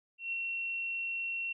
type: tone with ADSR envelope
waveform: sine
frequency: 2724 Hz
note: F7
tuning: 44 cents flat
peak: -31 dBFS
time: 0.18-1.53 s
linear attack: 150 ms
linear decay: 4 ms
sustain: -2 dB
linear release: 10 ms
effects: none